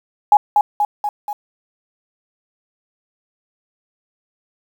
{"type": "tone with echo", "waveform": "sine", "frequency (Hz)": 832, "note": "G#5", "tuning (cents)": 3, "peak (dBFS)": -5, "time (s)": [0.32, 0.37], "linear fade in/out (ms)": 2, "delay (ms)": 240, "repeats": 4, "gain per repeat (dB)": -4, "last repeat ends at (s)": 1.33, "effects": ["7-bit"]}